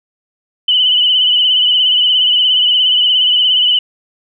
sine tone with vibrato, 2993 Hz, F#7, 19 cents sharp, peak -8 dBFS, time 0.68-3.79 s, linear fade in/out 5 ms, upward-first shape sine, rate 17 Hz, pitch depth 49 cents each way, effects none

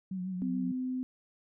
sine tone with vibrato, 185 Hz, F#3, in tune, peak -33 dBFS, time 0.11-0.72 s, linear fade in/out 5 ms, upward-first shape triangle, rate 6.9 Hz, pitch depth 56 cents each way
sine tone, 255.7 Hz, C4, 40 cents flat, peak -31 dBFS, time 0.42-1.03 s, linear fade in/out 0 ms
effects none

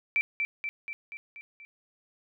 sine tone with echo, 2334 Hz, D7, 11 cents flat, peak -22 dBFS, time 0.16-0.21 s, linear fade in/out 0 ms, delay 240 ms, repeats 6, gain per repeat -4 dB, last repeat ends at 1.65 s, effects none

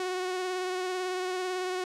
sawtooth tone with vibrato, 367.8 Hz, F#4, 10 cents flat, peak -26 dBFS, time 0-1.84 s, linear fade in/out 2 ms, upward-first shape sine, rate 18 Hz, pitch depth 24 cents each way, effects low-pass 8000 Hz 12 dB/octave

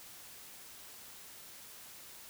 silence, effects white hiss -52 dBFS RMS until 2.29 s

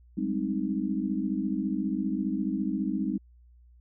sine chord, Ab major seventh, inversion third, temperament equal with one note detuned, 192.96 / 207.7 / 261.6 / 311.1 Hz, G3 / Ab3 / C4 / Eb4, -27 / 0 / 0 / 0 cents, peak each -32 dBFS, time 0.17-3.18 s, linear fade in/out 10 ms, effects added 60 Hz sine -53 dBFS peak until 3.8 s

